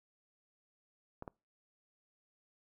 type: clicks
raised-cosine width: 1 ms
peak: -29 dBFS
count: 2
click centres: 1.224 / 1.278 s
effects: noise-tail reverb RT60 0.3 s tail -26 dB re dry